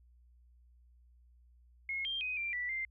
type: tone with pitch steps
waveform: sine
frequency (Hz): 2164 / 3184 / 2507 / 2365 / 1964 / 2090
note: C#7 / G7 / D#7 / D7 / B6 / C7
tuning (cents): -42 / +26 / +12 / +12 / -10 / -2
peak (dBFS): -34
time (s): 1.89-2.85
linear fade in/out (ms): 2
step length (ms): 160
effects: added 60 Hz sine -60 dBFS peak until 2.9 s